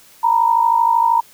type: tone pair together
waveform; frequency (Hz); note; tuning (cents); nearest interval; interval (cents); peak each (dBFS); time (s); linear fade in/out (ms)
sine; 921 / 973.9; A#5 / B5; -21 / -24; minor second; 97; -13 / -16; 0.23-1.21; 10
effects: white hiss -47 dBFS RMS until 1.33 s